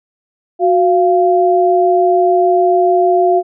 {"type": "tone pair together", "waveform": "sine", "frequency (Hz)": [367.1, 692], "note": ["F#4", "F5"], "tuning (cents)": [-14, -16], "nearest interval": "major seventh", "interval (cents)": 1098, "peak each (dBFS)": -11, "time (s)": [0.59, 3.43], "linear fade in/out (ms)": 50, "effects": []}